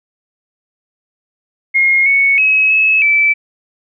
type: tone with pitch steps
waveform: sine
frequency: 2145 / 2216 / 2559 / 2585 / 2317 Hz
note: C7 / C#7 / D#7 / E7 / D7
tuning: +42 / -1 / +48 / -34 / -24 cents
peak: -8 dBFS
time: 1.74-3.34 s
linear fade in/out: 20 ms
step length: 320 ms
effects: none